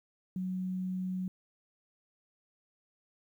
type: tone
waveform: sine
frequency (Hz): 185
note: F#3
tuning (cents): 0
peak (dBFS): -32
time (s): 0.36-1.28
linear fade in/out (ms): 2
effects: 11-bit